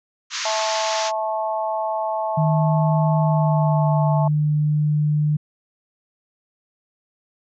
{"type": "band-pass noise", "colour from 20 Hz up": "white", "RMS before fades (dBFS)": -27, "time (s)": [0.3, 1.12], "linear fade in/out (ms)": 50, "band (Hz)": [970, 6800], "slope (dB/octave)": 96}
{"type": "harmonic tone", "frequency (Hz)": 217.8, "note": "A3", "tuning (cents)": -17, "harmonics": [3, 4, 5], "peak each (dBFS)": [-24, -24, -31], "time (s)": [0.45, 4.28], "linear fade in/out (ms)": 5}
{"type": "tone with pitch glide", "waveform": "sine", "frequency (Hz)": [155.56, 150.17], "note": ["D#3", "D3"], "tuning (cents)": [0, 39], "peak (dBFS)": -16, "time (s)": [2.37, 5.37], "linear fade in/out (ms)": 10, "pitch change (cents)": -61, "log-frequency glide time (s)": [3.18, 4.02]}
{"effects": []}